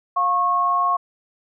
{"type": "tone pair together", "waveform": "sine", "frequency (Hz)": [708, 1093.3], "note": ["F5", "C#6"], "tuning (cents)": [23, -24], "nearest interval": "minor sixth", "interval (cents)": 753, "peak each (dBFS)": [-24, -17], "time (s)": [0.16, 0.97], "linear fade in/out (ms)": 10, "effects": []}